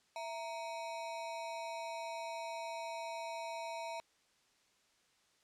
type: ring-modulated tone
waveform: square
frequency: 796 Hz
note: G5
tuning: 26 cents sharp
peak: -38 dBFS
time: 0.16-4 s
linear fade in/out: 0 ms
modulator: 133 Hz
effects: white hiss -72 dBFS RMS until 5.43 s + low-pass 7000 Hz 12 dB/octave